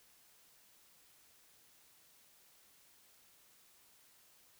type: silence
effects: white hiss -66 dBFS RMS until 4.59 s